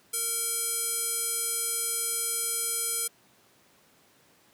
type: tone with band-pass filter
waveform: square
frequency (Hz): 460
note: A#4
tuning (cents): -23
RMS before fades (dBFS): -30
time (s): 0.13-3.08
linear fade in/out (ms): 10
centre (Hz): 10000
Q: 2.8
effects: pink hiss -61 dBFS RMS until 4.53 s + high-pass 150 Hz 12 dB/octave